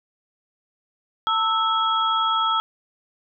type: tone cluster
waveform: sine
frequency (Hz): 895 / 1313 / 3306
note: A5 / E6 / G#7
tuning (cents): +29 / -7 / -9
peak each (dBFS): -25 / -20 / -26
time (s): 1.27-2.6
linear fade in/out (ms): 0
effects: none